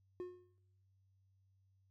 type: tone with exponential decay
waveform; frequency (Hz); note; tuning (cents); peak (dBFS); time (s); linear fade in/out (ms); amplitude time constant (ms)
triangle; 360; F#4; -47; -37; 0.2-0.58; 0; 81
effects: noise-tail reverb RT60 0.7 s tail -19 dB re dry + added 96 Hz sine -70 dBFS peak until 1.9 s